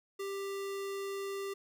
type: tone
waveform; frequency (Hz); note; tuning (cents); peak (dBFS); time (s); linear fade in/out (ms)
square; 394.4; G4; +11; -37; 0.19-1.54; 10
effects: none